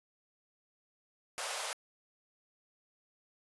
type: high-pass noise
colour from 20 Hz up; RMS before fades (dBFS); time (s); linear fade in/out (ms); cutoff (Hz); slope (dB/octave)
pink; -38; 1.38-1.73; 0; 500; 48
effects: resampled to 24000 Hz